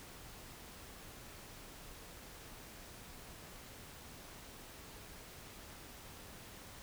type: silence
effects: pink hiss -53 dBFS RMS until 6.82 s